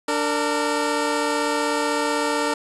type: tone pair together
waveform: 15% pulse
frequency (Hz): 293.7 / 458.5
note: D4 / A#4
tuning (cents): 0 / -29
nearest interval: minor sixth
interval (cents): 771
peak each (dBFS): -17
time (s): 0.08-2.54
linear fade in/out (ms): 5
effects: resampled to 24000 Hz + 7-bit